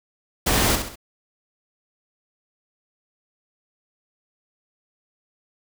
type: noise with echo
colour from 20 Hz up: pink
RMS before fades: -20 dBFS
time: 0.46-0.76 s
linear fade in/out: 10 ms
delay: 66 ms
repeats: 3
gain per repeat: -7 dB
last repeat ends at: 0.958 s
effects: none